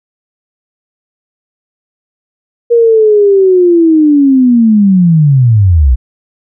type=linear sweep; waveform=sine; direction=down; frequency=476.2 to 57 Hz; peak=-3 dBFS; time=2.7-5.96 s; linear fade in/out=20 ms; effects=none